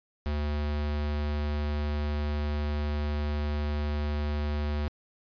square tone, 74 Hz, D2, 14 cents sharp, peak -28 dBFS, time 0.26-4.88 s, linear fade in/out 0 ms, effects resampled to 11025 Hz

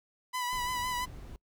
sawtooth tone with vibrato, 993 Hz, B5, 9 cents sharp, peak -28 dBFS, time 0.33-1.06 s, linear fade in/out 20 ms, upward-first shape sine, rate 5.9 Hz, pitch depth 32 cents each way
brown noise, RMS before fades -45 dBFS, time 0.53-1.36 s, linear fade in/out 0 ms
effects noise-tail reverb RT60 0.1 s tail -24 dB re dry

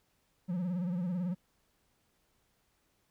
triangle tone with vibrato, 178.3 Hz, F3, 36 cents sharp, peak -29 dBFS, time 0.48-1.35 s, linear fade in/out 20 ms, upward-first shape sine, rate 18 Hz, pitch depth 95 cents each way, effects pink hiss -74 dBFS RMS until 3.1 s

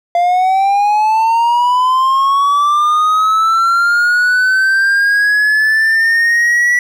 triangle linear sweep, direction up, 690 to 1954 Hz, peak -7 dBFS, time 0.15-6.79 s, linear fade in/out 2 ms, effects none

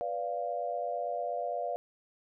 sine chord, B diminished, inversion none, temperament equal with one note detuned, 493.9 / 582.6 / 698.5 Hz, B4 / D5 / F5, 0 / -14 / 0 cents, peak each -38 / -36 / -34 dBFS, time 0.01-1.76 s, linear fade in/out 0 ms, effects none

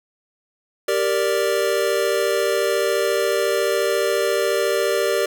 square chord, G minor, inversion none, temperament equal, 392 / 466.2 / 587.3 Hz, G4 / Bb4 / D5, 0 / 0 / 0 cents, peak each -23 dBFS, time 0.88-5.26 s, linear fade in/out 5 ms, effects none

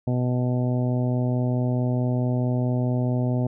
harmonic tone, 124.6 Hz, B2, 16 cents sharp, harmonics 1 / 2 / 3 / 4 / 5 / 6 / 7, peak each -22 / -26 / -34 / -36 / -33 / -41 / -43 dBFS, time 0.07-3.47 s, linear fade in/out 5 ms, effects none

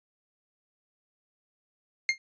40% pulse tone with exponential decay, 2125 Hz, C7, 26 cents sharp, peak -17 dBFS, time 2.09-2.18 s, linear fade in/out 1 ms, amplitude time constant 19 ms, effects resampled to 16000 Hz

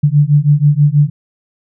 sine beating tone pair, 143.5 / 149.7 Hz, D3 / D3, -40 / +33 cents, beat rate 6.2 Hz, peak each -10 dBFS, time 0.03-1.1 s, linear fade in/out 10 ms, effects none

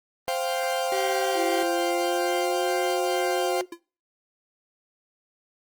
40% pulse chord, C suspended fourth, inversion none, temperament equal, 523.3 / 698.5 / 784 Hz, C5 / F5 / G5, 0 / 0 / 0 cents, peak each -27 / -28 / -30 dBFS, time 0.28-3.61 s, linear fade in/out 0 ms
30% pulse tone, 383.8 Hz, G4, 37 cents flat, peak -25 dBFS, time 0.92-1.63 s, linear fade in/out 2 ms
sine tone with pitch glide, 337.3 to 363.6 Hz, E4 to F#4, +40 to -30 cents, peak -27 dBFS, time 1.34-3.66 s, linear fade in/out 50 ms, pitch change +130 cents, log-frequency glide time 1.49-2.7 s
square tone with exponential decay, 340 Hz, F4, 46 cents flat, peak -32 dBFS, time 3.72-3.8 s, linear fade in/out 5 ms, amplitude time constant 17 ms
effects noise-tail reverb RT60 0.4 s tail -26 dB re dry + Opus 32 kbps

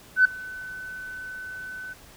sine tone with ADSR envelope, 1510 Hz, F#6, 35 cents sharp, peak -10 dBFS, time 0.16-1.94 s, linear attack 90 ms, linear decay 5 ms, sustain -24 dB, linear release 17 ms, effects tanh soft clip ceiling -7 dBFS + pink hiss -50 dBFS RMS until 2.16 s

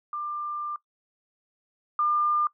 sine tone pair in turn, 1192 / 1201 Hz, D6 / D6, +25 / +38 cents, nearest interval unison, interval 13 cents, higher second, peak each -29 / -21 dBFS, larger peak second, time 0.13-0.76 / 1.99-2.47 s, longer first, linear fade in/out 2 ms, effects noise-tail reverb RT60 0.1 s tail -21 dB re dry

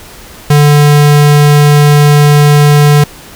square tone, 146.83 Hz, D3, in tune, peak -3 dBFS, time 0.5-3.04 s, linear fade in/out 5 ms, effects pink hiss -32 dBFS RMS until 3.35 s

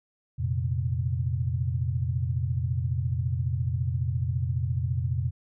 sine chord, F suspended fourth, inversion none, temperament just, 87.31 / 116.41 / 130.96 Hz, F2 / Bb2 / C3, 0 / -2 / +2 cents, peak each -29 dBFS, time 0.38-5.31 s, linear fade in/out 20 ms, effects none

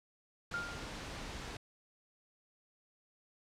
pink noise, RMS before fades -44 dBFS, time 0.51-1.57 s, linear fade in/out 5 ms
sine tone with exponential decay, 1402 Hz, F6, 6 cents sharp, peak -33 dBFS, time 0.54-1.05 s, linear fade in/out 0 ms, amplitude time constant 110 ms
effects low-pass 6000 Hz 12 dB/octave

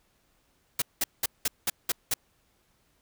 white noise bursts, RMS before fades -26 dBFS, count 7, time 0.79-2.14 s, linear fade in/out 5 ms, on 30 ms, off 190 ms, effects pink hiss -69 dBFS RMS until 3.01 s

